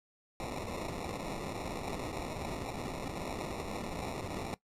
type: noise with sample-and-hold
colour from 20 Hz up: white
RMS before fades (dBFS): -39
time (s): 0.4-4.54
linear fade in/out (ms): 0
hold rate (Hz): 1575
effects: noise-tail reverb RT60 0.1 s tail -19 dB re dry + low-pass 11000 Hz 12 dB/octave

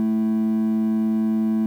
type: tone pair together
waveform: triangle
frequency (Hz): 219.6 / 330.2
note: A3 / E4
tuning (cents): -3 / +3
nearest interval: perfect fifth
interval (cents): 706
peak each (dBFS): -15 / -25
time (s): 0-1.66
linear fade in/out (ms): 0
effects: tanh soft clip ceiling -14 dBFS + 9-bit

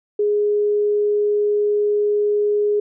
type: tone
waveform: sine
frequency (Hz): 415.3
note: G#4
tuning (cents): 0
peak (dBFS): -15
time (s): 0.19-2.8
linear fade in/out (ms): 5
effects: none

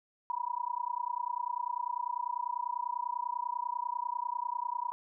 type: tone with amplitude modulation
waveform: sine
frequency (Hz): 970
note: B5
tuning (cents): -31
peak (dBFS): -28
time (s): 0.3-4.92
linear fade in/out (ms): 0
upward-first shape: sine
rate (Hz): 30.1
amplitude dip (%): 100
effects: none

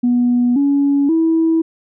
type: tone with pitch steps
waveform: sine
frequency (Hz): 243.9 / 281.8 / 325.6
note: B3 / C#4 / E4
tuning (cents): -21 / +29 / -21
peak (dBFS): -10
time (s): 0.03-1.62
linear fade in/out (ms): 10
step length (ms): 530
effects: tanh soft clip ceiling -7 dBFS

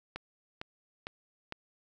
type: click train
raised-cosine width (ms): 0.3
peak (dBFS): -22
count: 4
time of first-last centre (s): 0.16-1.524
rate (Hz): 2.2
effects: none

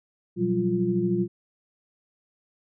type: tone cluster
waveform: sine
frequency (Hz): 121.5 / 178.5 / 191.5 / 349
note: B2 / F3 / G3 / F4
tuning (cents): -28 / +38 / -40 / -1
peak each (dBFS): -32 / -28 / -26 / -25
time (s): 0.36-1.28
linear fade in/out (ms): 50
effects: none

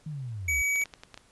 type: linear sweep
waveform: sine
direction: down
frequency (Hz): 160 to 60.3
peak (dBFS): -33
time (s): 0.06-0.62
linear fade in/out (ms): 5
type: tone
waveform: square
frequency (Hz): 2271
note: C#7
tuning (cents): +41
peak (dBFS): -25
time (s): 0.48-0.84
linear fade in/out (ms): 5
type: clicks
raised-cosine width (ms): 0.2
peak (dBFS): -25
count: 7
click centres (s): 0.759 / 0.816 / 0.857 / 0.938 / 1.035 / 1.143 / 1.176
effects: pink hiss -61 dBFS RMS until 1.31 s + resampled to 24000 Hz

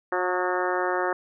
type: harmonic tone with a mistuned harmonic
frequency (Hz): 181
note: F#3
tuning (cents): -38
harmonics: 2 / 3 / 4 / 5 / 6 / 7 / 8 / 9 / 10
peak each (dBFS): -28 / -30 / -31 / -32 / -33 / -33 / -34 / -35 / -35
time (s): 0.12-1.13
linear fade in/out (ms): 2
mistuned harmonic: 6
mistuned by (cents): +40
effects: none

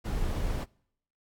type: noise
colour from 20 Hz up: brown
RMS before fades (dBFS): -30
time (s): 0.04-0.65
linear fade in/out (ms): 20
effects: noise-tail reverb RT60 0.7 s tail -25 dB re dry + AAC 64 kbps

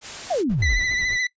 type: noise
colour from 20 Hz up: white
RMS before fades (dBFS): -34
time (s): 0.01-0.44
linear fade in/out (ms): 50
type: exponential sweep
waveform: sine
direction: down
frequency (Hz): 786 to 34.65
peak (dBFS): -19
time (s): 0.3-0.79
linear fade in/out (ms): 10
type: noise with tremolo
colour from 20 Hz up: brown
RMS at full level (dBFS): -33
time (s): 0.49-1.18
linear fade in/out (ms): 10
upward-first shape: sine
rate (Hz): 9.9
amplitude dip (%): 70
type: tone with vibrato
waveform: 40% pulse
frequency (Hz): 1992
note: B6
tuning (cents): +14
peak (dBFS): -20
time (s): 0.62-1.27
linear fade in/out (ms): 5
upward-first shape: sine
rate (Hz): 14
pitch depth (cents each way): 34
effects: noise-tail reverb RT60 0.1 s tail -21 dB re dry + resampled to 16000 Hz

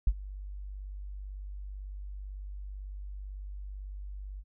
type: tone with ADSR envelope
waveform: sine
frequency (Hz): 49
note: G1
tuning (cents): 0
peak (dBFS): -18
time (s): 0.07-4.44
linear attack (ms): 4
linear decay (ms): 50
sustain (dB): -20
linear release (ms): 52
effects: none

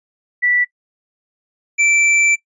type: tone pair in turn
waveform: sine / square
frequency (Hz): 1963 / 2334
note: B6 / D7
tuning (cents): -11 / -11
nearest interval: minor third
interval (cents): 300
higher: second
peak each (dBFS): -12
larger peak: neither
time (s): 0.42-0.65 / 1.78-2.36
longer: second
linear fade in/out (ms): 20
effects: noise-tail reverb RT60 0.1 s tail -21 dB re dry + resampled to 24000 Hz

